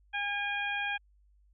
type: harmonic tone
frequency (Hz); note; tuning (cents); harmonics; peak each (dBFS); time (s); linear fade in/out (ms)
813; G#5; -37; 1 / 2 / 3 / 4; -37 / -34 / -35 / -41; 0.13-0.98; 20
effects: added 50 Hz sine -61 dBFS peak until 1.53 s